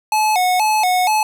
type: tone with vibrato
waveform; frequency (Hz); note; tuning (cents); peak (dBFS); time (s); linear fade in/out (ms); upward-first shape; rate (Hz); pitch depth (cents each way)
square; 793; G5; +20; -14; 0.12-1.23; 2; square; 2.1; 140
effects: none